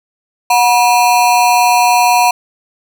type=ring-modulated tone; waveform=square; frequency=848 Hz; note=G#5; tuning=36 cents sharp; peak=-5 dBFS; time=0.5-2.31 s; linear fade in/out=5 ms; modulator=119 Hz; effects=none